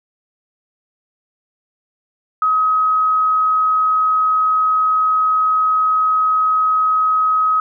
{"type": "tone", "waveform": "sine", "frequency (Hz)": 1269, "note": "D#6", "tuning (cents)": 34, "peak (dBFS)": -12, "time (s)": [2.42, 7.6], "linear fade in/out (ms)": 2, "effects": []}